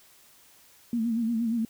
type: tone with vibrato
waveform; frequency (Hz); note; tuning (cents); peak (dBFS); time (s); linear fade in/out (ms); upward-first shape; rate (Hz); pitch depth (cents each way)
sine; 229.6; A#3; -26; -24; 0.93-1.65; 2; sine; 8.5; 70
effects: white hiss -57 dBFS RMS until 1.69 s